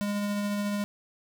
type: tone with tremolo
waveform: square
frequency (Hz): 204.7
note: G#3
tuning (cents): -25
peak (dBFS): -27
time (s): 0.01-0.84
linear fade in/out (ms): 0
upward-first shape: triangle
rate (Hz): 14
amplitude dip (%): 25
effects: none